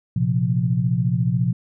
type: chord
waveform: sine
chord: Bb suspended second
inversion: none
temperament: equal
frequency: 116.54 / 130.81 / 174.61 Hz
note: Bb2 / C3 / F3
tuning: 0 / 0 / 0 cents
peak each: -22 / -21 / -22 dBFS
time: 0.16-1.53 s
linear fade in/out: 5 ms
effects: none